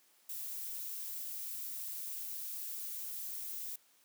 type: noise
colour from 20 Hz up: violet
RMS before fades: -42 dBFS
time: 0.29-3.76 s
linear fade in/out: 5 ms
effects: white hiss -68 dBFS RMS until 4.04 s + high-pass 200 Hz 12 dB/octave